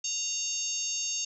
harmonic tone with a mistuned harmonic, 918 Hz, A#5, 27 cents flat, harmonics 3 / 4 / 5 / 6 / 7 / 8, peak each -39 / -42 / -39 / -41 / -31 / -41 dBFS, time 0.04-1.25 s, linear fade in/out 5 ms, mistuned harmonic 3, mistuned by +20 cents, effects none

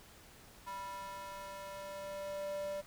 square tone with high-pass filter sweep, 196 Hz, G3, in tune, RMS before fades -43 dBFS, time 0.66-2.82 s, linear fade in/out 20 ms, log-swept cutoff 970 to 550 Hz, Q 5, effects pink hiss -58 dBFS RMS until 2.86 s

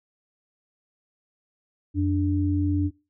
sine tone pair together, 89.72 / 293.2 Hz, F2 / D4, +47 / -3 cents, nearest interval octave + major sixth, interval 2050 cents, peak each -23 dBFS, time 1.94-2.91 s, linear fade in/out 50 ms, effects noise-tail reverb RT60 0.3 s tail -22 dB re dry

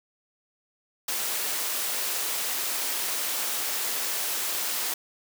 white high-pass noise, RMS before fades -29 dBFS, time 1.08-4.94 s, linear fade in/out 5 ms, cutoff 340 Hz, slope 12 dB/octave, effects none

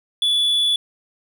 triangle tone, 3439 Hz, A7, 40 cents flat, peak -14 dBFS, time 0.22-0.76 s, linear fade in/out 2 ms, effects none

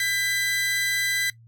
sawtooth tone pair together, 1600 / 1995.6 Hz, G6 / B6, +35 / +17 cents, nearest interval major third, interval 382 cents, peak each -27 / -20 dBFS, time 0-1.3 s, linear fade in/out 2 ms, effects noise-tail reverb RT60 0.1 s tail -18 dB re dry + added 115 Hz sine -48 dBFS peak until 1.47 s

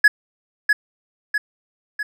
triangle tone with echo, 1688 Hz, G#6, 28 cents sharp, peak -5 dBFS, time 0.04-0.08 s, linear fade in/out 5 ms, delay 650 ms, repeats 3, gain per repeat -5 dB, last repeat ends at 2.03 s, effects none

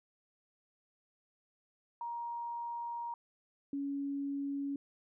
sine tone pair in turn, 942 / 280.1 Hz, A#5 / C#4, +18 / +18 cents, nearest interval octave + major sixth, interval 2100 cents, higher first, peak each -37 / -34 dBFS, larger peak second, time 2.01-3.14 / 3.73-4.76 s, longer first, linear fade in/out 2 ms, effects none

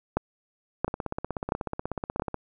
two click trains, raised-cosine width 1 ms, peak -9 / -16 dBFS, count 4 / 25, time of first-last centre 0.17-2.197 / 0.88-2.343 s, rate 1.48 / 16.4 Hz, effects none

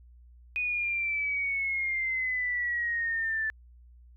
sine exponential sweep, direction down, 2489 to 1752 Hz, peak -27 dBFS, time 0.56-3.5 s, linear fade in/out 0 ms, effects added 60 Hz sine -51 dBFS peak until 4.16 s

